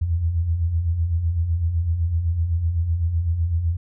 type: beating tone pair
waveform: sine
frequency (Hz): 77.4 / 85.3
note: D#2 / F2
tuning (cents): -9 / -40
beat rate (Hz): 7.9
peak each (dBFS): -28 / -19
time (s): 0.01-3.77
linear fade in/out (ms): 10
effects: none